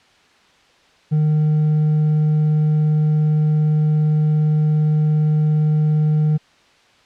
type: tone with hard clipping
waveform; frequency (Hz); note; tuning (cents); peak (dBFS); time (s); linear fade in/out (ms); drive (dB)
sine; 152.9; D#3; -30; -14; 1.11-6.38; 20; 2
effects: white hiss -53 dBFS RMS until 7.05 s + low-pass 4000 Hz 12 dB/octave